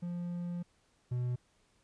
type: tone pair in turn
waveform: triangle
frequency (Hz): 174.61 / 123.47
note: F3 / B2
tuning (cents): 0 / 0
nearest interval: tritone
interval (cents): 600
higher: first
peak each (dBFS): -33 / -29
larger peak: second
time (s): 0.02-0.63 / 1.11-1.36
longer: first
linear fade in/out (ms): 10
effects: pink hiss -71 dBFS RMS until 1.83 s + resampled to 22050 Hz